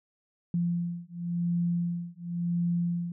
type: beating tone pair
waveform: sine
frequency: 172.2 / 173.13 Hz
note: F3 / F3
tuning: -24 / -15 cents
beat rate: 0.93 Hz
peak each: -30 dBFS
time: 0.54-3.12 s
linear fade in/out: 2 ms
effects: none